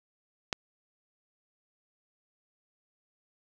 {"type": "click", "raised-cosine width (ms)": 0.2, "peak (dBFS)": -11, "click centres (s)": 0.528, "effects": []}